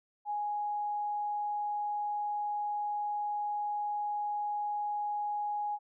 sine tone, 830.6 Hz, G#5, in tune, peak -31 dBFS, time 0.25-5.79 s, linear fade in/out 50 ms, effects none

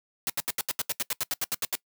white noise bursts, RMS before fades -28 dBFS, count 15, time 0.27-1.753 s, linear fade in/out 0 ms, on 27 ms, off 77 ms, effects noise-tail reverb RT60 0.1 s tail -22 dB re dry + high-pass 100 Hz 12 dB/octave

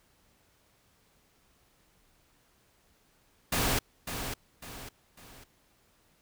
pink noise with echo, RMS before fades -28 dBFS, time 3.52-3.79 s, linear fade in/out 5 ms, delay 550 ms, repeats 3, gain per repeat -8 dB, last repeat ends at 5.44 s, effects pink hiss -67 dBFS RMS until 6.21 s

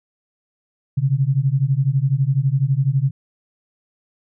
sine beating tone pair, 130 / 142 Hz, C3 / C#3, -11 / +42 cents, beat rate 12 Hz, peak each -18 dBFS, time 0.97-3.11 s, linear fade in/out 10 ms, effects none

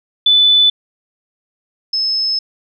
sine tone pair in turn, 3494 / 5205 Hz, A7 / E8, -13 / -23 cents, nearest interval perfect fifth, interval 690 cents, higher second, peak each -7 / -14 dBFS, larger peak first, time 0.26-0.7 / 1.93-2.39 s, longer second, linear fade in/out 5 ms, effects none

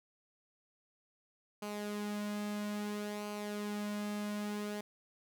sawtooth tone with flanger, 207.7 Hz, G#3, in tune, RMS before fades -39 dBFS, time 1.62-4.81 s, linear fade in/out 5 ms, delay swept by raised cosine 0.55 to 2.75 ms, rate 0.6 Hz, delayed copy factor -0.5, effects none

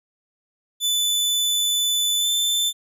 sawtooth tone with pitch glide, 3498 to 3539 Hz, A7 to A7, -11 to +9 cents, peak -16 dBFS, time 0.8-2.73 s, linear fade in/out 50 ms, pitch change +20 cents, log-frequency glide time 2.19-2.28 s, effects none

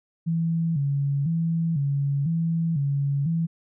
sine tone with vibrato, 152.5 Hz, D#3, 34 cents flat, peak -21 dBFS, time 0.26-3.47 s, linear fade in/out 20 ms, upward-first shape square, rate 1 Hz, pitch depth 140 cents each way, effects none

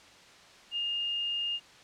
sine tone, 2828 Hz, F7, 21 cents sharp, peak -29 dBFS, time 0.71-1.6 s, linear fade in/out 50 ms, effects white hiss -54 dBFS RMS until 1.83 s + low-pass 5000 Hz 12 dB/octave

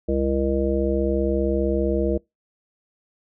harmonic tone, 67.6 Hz, C#2, 43 cents flat, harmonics 1 / 3 / 5 / 7 / 9, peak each -25 / -27 / -24 / -25 / -28 dBFS, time 0.08-2.18 s, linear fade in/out 10 ms, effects noise-tail reverb RT60 0.2 s tail -25 dB re dry

